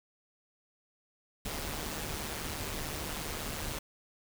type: noise with amplitude modulation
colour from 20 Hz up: pink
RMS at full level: -35 dBFS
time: 1.45-3.79 s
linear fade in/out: 5 ms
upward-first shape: sine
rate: 151 Hz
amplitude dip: 60%
effects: none